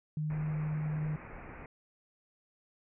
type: tone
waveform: sine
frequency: 153 Hz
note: D#3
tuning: 29 cents flat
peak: -31 dBFS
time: 0.17-1.16 s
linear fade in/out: 2 ms
type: low-pass noise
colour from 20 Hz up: pink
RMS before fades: -47 dBFS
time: 0.3-1.66 s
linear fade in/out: 2 ms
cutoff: 2500 Hz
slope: 96 dB/octave
effects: none